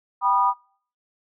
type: chord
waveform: sine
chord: G augmented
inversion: none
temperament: just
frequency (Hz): 784 / 980 / 1225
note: G5 / B5 / D#6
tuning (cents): 0 / -14 / -27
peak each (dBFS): -25 / -19 / -22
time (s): 0.21-0.54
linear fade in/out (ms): 50
effects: noise-tail reverb RT60 0.5 s tail -23 dB re dry